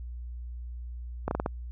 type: slowing click train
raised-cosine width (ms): 1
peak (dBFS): -14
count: 5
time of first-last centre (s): 1.28-1.461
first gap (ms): 31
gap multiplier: 1.26
effects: added 60 Hz sine -36 dBFS peak until 1.71 s